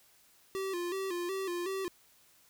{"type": "tone with vibrato", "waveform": "square", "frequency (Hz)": 367.1, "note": "F#4", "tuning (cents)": -14, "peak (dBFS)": -34, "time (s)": [0.55, 1.88], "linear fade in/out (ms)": 0, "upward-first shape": "square", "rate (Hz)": 2.7, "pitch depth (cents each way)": 84, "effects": ["white hiss -64 dBFS RMS until 2.49 s"]}